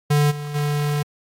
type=tone with level steps; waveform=square; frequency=146.83 Hz; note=D3; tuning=in tune; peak=-15 / -28 / -20 dBFS; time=0.1-1.03 s; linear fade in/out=10 ms; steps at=0.3 / 0.54 s; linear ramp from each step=20 ms; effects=AAC 64 kbps